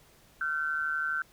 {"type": "tone pair together", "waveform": "sine", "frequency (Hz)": [1378, 1530], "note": ["F6", "G6"], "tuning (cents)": [-24, -42], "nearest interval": "major second", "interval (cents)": 182, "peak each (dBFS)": [-32, -30], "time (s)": [0.41, 1.22], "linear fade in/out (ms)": 2, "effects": ["pink hiss -60 dBFS RMS until 1.32 s"]}